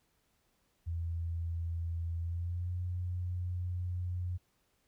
sine tone with pitch glide, 83.9 to 89.4 Hz, E2 to F2, +31 to +41 cents, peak -33 dBFS, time 0.86-4.38 s, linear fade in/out 20 ms, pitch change +110 cents, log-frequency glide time 2.2-2.73 s, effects pink hiss -75 dBFS RMS until 4.87 s

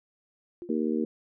sine tone with exponential decay, 349.2 Hz, F4, in tune, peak -34 dBFS, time 0.62-0.82 s, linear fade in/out 0 ms, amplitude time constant 43 ms
harmonic tone, 77.78 Hz, D#2, in tune, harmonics 3 / 4 / 5 / 6, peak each -28 / -30 / -32 / -34 dBFS, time 0.69-1.05 s, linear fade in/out 5 ms
effects none

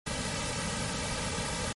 pink noise with comb filter, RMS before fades -33 dBFS, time 0.06-1.73 s, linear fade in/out 10 ms, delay 2.8 ms, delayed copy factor -1, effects MP3 48 kbps

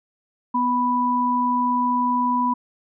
sine tone pair together, 246.9 / 987.6 Hz, B3 / B5, 0 / 0 cents, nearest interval 2 octaves, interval 2400 cents, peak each -23 / -19 dBFS, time 0.54-2.54 s, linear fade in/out 10 ms, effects none

